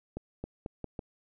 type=accelerating click train; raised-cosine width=2 ms; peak=-23 dBFS; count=5; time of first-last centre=0.17-0.992 s; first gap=270 ms; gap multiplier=0.82; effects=none